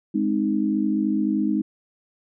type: chord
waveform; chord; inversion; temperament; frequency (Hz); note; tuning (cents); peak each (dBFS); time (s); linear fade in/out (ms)
sine; Ab major; none; equal; 207.7 / 261.6 / 311.1; Ab3 / C4 / Eb4; 0 / 0 / 0; -23 / -26 / -23; 0.14-1.62; 10
effects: none